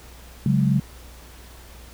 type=chord; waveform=sine; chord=C# suspended fourth; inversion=none; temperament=just; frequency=138.59 / 184.79 / 207.9 Hz; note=C#3 / F#3 / G#3; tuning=0 / -2 / +2 cents; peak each=-19 / -22 / -22 dBFS; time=0.46-0.8 s; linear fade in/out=2 ms; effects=added 60 Hz sine -43 dBFS peak until 1.93 s + pink hiss -47 dBFS RMS until 1.93 s